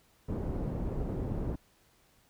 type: low-pass noise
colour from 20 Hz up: pink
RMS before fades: -34 dBFS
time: 0.28-1.56 s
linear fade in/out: 10 ms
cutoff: 440 Hz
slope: 12 dB/octave
effects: pink hiss -66 dBFS RMS until 2.29 s